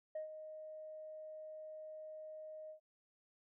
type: tone with ADSR envelope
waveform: sine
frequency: 622.3 Hz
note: D#5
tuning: in tune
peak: -37 dBFS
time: 0.15-2.8 s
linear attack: 6 ms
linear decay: 120 ms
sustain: -10 dB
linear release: 100 ms
effects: tanh soft clip ceiling -37 dBFS